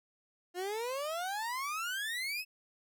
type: exponential sweep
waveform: 30% pulse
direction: up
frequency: 347.2 to 2637 Hz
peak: -32 dBFS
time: 0.54-2.45 s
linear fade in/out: 50 ms
effects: none